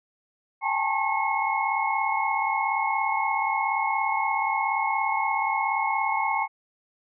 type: tone cluster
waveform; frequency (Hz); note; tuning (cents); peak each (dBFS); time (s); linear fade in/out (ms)
sine; 798 / 862 / 899 / 1081 / 2176; G5 / A5 / A5 / C#6 / C#7; +31 / -36 / +37 / -44 / -33; -29; 0.61-6.48; 50
effects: none